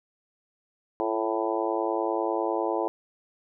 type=harmonic tone with a mistuned harmonic; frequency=110 Hz; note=A2; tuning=in tune; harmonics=3 / 4 / 5 / 6 / 7 / 8 / 9; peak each=-30 / -31 / -32 / -33 / -33 / -34 / -35 dBFS; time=1-2.88 s; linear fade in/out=0 ms; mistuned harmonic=3; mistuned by=+52 cents; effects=none